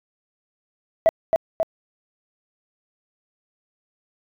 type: tone with echo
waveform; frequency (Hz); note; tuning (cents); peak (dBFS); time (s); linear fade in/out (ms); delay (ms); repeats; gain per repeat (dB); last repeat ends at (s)
sine; 653; E5; -17; -9; 1.06-1.09; 0; 270; 2; -4; 1.63
effects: tanh soft clip ceiling -9 dBFS